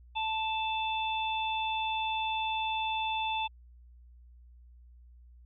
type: harmonic tone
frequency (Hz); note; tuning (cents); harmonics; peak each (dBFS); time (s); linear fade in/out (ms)
880; A5; 0; 1 / 3 / 4; -31 / -36 / -37; 0.15-3.48; 20
effects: added 60 Hz sine -52 dBFS peak until 5.45 s